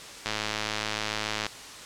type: click train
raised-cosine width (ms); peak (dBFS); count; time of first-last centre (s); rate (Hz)
0.2; -11; 130; 0.26-1.466; 107
effects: white hiss -42 dBFS RMS until 1.85 s + low-pass 7000 Hz 12 dB/octave